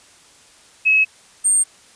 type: tone pair in turn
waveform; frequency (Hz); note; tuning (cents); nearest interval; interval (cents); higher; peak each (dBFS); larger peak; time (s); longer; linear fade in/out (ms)
sine; 2571 / 8648; E7 / C#9; -44 / -44; octave + major sixth; 2100; second; -11 / -12; first; 0.85-1.05 / 1.44-1.64; neither; 20
effects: white hiss -49 dBFS RMS until 1.95 s + resampled to 22050 Hz